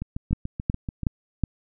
two click trains, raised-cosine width 5 ms, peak -17 / -9 dBFS, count 8 / 4, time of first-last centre 0.02-1.033 / 0.33-1.437 s, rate 6.91 / 2.71 Hz, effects none

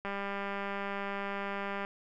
click train, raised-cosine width 0.5 ms, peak -22 dBFS, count 359, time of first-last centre 0.05-1.849 s, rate 199 Hz, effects none

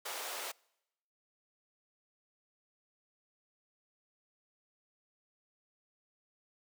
pink high-pass noise, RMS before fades -41 dBFS, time 0.05-0.52 s, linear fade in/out 10 ms, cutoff 490 Hz, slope 24 dB/octave, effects noise-tail reverb RT60 0.9 s tail -26 dB re dry

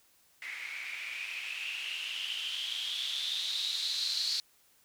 violet noise with low-pass filter sweep, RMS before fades -36 dBFS, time 0.42-4.4 s, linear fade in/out 0 ms, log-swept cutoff 2100 to 4400 Hz, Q 8.6, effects white hiss -66 dBFS RMS until 4.84 s

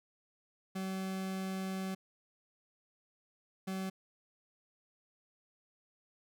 40% pulse tone bursts at uneven times, 190 Hz, F#3, 46 cents sharp, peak -35 dBFS, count 2, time 0.75-1.95 / 3.67-3.9 s, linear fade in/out 10 ms, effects none

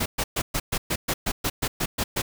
pink noise bursts, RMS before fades -25 dBFS, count 13, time 0-2.22 s, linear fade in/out 10 ms, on 60 ms, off 120 ms, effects none

